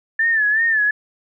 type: tone with vibrato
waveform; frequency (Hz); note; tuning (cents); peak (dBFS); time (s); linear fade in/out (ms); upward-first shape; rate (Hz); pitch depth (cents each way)
sine; 1760; A6; 0; -14; 0.19-0.91; 5; sine; 2.7; 87
effects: none